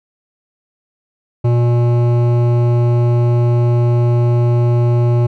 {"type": "tone with hard clipping", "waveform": "triangle", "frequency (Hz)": 119.9, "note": "A#2", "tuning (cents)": 49, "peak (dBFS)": -12, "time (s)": [1.44, 5.27], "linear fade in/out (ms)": 10, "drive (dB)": 17, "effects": []}